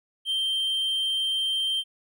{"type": "tone", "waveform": "triangle", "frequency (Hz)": 3143, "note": "G7", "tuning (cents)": 4, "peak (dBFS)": -22, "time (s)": [0.25, 1.84], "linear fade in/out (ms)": 50, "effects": []}